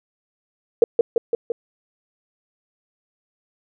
sine tone with echo, 466.2 Hz, A#4, in tune, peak -7 dBFS, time 0.82-0.84 s, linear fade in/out 2 ms, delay 170 ms, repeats 4, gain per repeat -3 dB, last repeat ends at 1.52 s, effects none

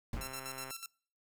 brown noise with exponential decay, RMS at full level -33 dBFS, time 0.13-0.41 s, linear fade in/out 2 ms, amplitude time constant 60 ms
click train, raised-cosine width 0.5 ms, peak -31 dBFS, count 72, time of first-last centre 0.17-0.708 s, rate 132 Hz
5% pulse tone with tremolo, 1347 Hz, E6, 37 cents sharp, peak -29 dBFS, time 0.21-0.86 s, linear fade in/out 2 ms, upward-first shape square, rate 8.1 Hz, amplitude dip 70%
effects noise-tail reverb RT60 0.5 s tail -26 dB re dry

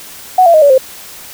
sine tone with pitch steps, 740 / 678.6 / 622.3 / 570.6 / 523.3 Hz, F#5 / F5 / D#5 / C#5 / C5, 0 / -50 / 0 / +50 / 0 cents, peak -3 dBFS, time 0.38-0.78 s, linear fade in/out 5 ms, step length 80 ms, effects white hiss -32 dBFS RMS until 1.33 s

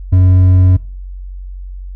triangle tone with hard clipping, 91.9 Hz, F#2, 11 cents flat, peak -6 dBFS, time 0.12-0.77 s, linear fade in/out 10 ms, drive 7 dB, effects noise-tail reverb RT60 0.4 s tail -20 dB re dry + added 46 Hz sine -24 dBFS peak until 1.95 s

